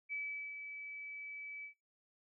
sine tone with ADSR envelope, 2297 Hz, D7, 39 cents flat, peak -37 dBFS, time 0.09-1.74 s, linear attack 36 ms, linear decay 410 ms, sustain -7 dB, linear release 100 ms, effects noise-tail reverb RT60 0.3 s tail -25 dB re dry

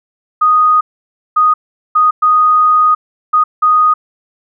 sine tone bursts at uneven times, 1242 Hz, D#6, 3 cents flat, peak -6 dBFS, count 6, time 0.41-0.81 / 1.36-1.54 / 1.95-2.11 / 2.22-2.95 / 3.33-3.44 / 3.62-3.94 s, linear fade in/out 10 ms, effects none

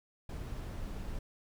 brown noise, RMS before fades -40 dBFS, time 0.29-1.19 s, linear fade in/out 5 ms, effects none

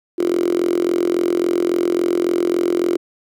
5% pulse tone with high-pass filter, 43.61 Hz, F1, 2 cents flat, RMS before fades -18 dBFS, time 0.18-2.97 s, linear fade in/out 10 ms, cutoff 350 Hz, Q 10, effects none

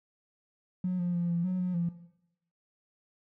triangle tone with pitch steps, 182.3 / 176 / 173.1 / 170.8 / 184 / 181.1 / 171.2 Hz, F#3 / F3 / F3 / F3 / F#3 / F#3 / F3, -25 / +14 / -15 / -38 / -9 / -37 / -34 cents, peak -23 dBFS, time 0.84-1.89 s, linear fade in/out 5 ms, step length 150 ms, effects noise-tail reverb RT60 0.8 s tail -19 dB re dry + tanh soft clip ceiling -25 dBFS

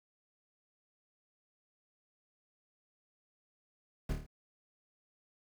brown noise with echo, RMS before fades -34 dBFS, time 4.09-4.13 s, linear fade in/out 5 ms, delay 27 ms, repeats 5, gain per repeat -4 dB, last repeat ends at 4.265 s, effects none

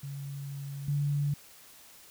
sine tone pair in turn, 140 / 143.94 Hz, C#3 / D3, +18 / -34 cents, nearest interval unison, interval 48 cents, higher second, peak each -36 / -26 dBFS, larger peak second, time 0.03-0.88 / 0.88-1.34 s, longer first, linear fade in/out 5 ms, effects white hiss -54 dBFS RMS until 2.1 s

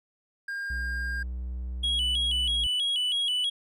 triangle tone, 1609 Hz, G6, 45 cents sharp, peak -29 dBFS, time 0.48-1.23 s, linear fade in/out 5 ms
triangle tone with pitch glide, 61.9 to 57.09 Hz, B1 to A#1, +5 to -35 cents, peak -29 dBFS, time 0.7-2.67 s, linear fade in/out 5 ms, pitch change -140 cents, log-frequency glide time 2.45-2.53 s
triangle tone with vibrato, 3136 Hz, G7, in tune, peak -23 dBFS, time 1.83-3.5 s, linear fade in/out 10 ms, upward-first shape square, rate 3.1 Hz, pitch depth 90 cents each way
effects resampled to 32000 Hz

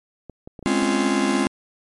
clicks, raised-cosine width 2 ms, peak -24 dBFS, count 5, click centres 0.297 / 0.475 / 0.592 / 0.627 / 0.826 s
45% pulse chord, Db major seventh, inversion second, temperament just, 207.9 / 259.9 / 277.2 / 346.5 Hz, Ab3 / C4 / Db4 / F4, +2 / -11 / 0 / -14 cents, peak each -24 dBFS, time 0.66-1.47 s, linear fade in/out 0 ms
effects MP3 48 kbps

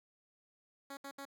10% pulse tone bursts, 277.2 Hz, C#4, in tune, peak -36 dBFS, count 3, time 0.9-1.253 s, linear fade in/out 5 ms, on 71 ms, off 70 ms, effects none

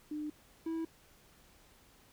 sine / triangle tone pair in turn, 301.2 / 326.2 Hz, D4 / E4, +44 / -18 cents, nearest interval minor second, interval 138 cents, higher second, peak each -36 / -32 dBFS, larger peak second, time 0.11-0.3 / 0.66-0.85 s, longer neither, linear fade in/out 5 ms, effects pink hiss -63 dBFS RMS until 2.12 s

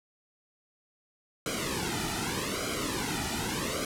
pink noise with flanger, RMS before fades -32 dBFS, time 1.46-3.85 s, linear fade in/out 2 ms, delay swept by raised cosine 1.1 to 1.87 ms, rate 0.83 Hz, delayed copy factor -0.9, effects low-pass 11000 Hz 12 dB/octave

